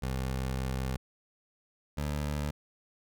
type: tone pair in turn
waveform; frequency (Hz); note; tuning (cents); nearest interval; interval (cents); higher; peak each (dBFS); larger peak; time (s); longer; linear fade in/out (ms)
20% pulse; 65.2 / 73.44; C2 / D2; -5 / +1; major second; 206; second; -26; neither; 0.02-0.97 / 1.97-2.51; first; 10
effects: none